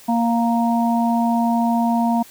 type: harmonic tone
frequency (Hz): 233.1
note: A#3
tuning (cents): 0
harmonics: 1 / 3 / 4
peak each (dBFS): -17 / -22 / -23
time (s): 0.08-2.23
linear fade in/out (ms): 10
effects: white hiss -45 dBFS RMS until 2.3 s